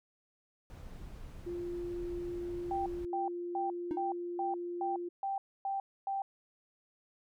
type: noise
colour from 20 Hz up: brown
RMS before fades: -47 dBFS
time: 0.7-3.05 s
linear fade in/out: 0 ms
type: tone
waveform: sine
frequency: 349.2 Hz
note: F4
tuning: in tune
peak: -36 dBFS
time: 1.46-5.09 s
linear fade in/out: 10 ms
type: tone bursts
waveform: sine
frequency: 784 Hz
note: G5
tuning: in tune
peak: -32 dBFS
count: 9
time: 2.71-6.22 s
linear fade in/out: 2 ms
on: 150 ms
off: 270 ms
type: tone with exponential decay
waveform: triangle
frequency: 311.1 Hz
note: D#4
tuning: in tune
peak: -28 dBFS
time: 3.91-4.07 s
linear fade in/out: 0 ms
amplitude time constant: 34 ms
effects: none